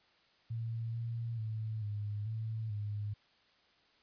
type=tone with pitch steps; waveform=sine; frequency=114.4 / 116.1 / 109.8 / 103.9 / 111.1 / 103.9 Hz; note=A#2 / A#2 / A2 / G#2 / A2 / G#2; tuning=-32 / -7 / -3 / +1 / +17 / +1 cents; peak=-35 dBFS; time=0.5-3.14 s; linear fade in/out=10 ms; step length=440 ms; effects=white hiss -68 dBFS RMS until 4.02 s + resampled to 11025 Hz